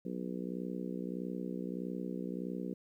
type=harmonic tone; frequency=61.6 Hz; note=B1; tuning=4 cents flat; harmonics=3 / 4 / 5 / 6 / 7 / 8; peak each=-40 / -42 / -44 / -46 / -47 / -48 dBFS; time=0.05-2.74 s; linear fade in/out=5 ms; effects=12-bit